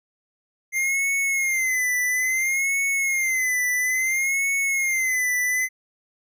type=tone with vibrato; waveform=square; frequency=2093 Hz; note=C7; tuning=in tune; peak=-21 dBFS; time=0.72-5.69 s; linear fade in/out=50 ms; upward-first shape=sine; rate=0.59 Hz; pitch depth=93 cents each way; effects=none